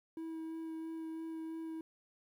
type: tone with vibrato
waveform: triangle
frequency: 323.3 Hz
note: E4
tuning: 34 cents flat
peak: -38 dBFS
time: 0.17-1.81 s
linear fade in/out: 2 ms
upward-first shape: sine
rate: 3 Hz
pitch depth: 11 cents each way
effects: 12-bit